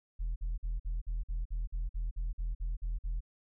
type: tone bursts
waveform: sine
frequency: 41.2 Hz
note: E1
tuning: in tune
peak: -29 dBFS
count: 14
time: 0.19-3.207 s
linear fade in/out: 20 ms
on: 170 ms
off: 49 ms
effects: tanh soft clip ceiling -30 dBFS